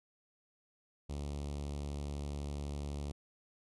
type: tone with notch filter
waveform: sawtooth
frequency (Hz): 72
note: D2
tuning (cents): -34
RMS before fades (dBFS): -40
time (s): 1.09-3.12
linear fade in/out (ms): 10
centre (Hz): 1600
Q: 0.72
effects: resampled to 24000 Hz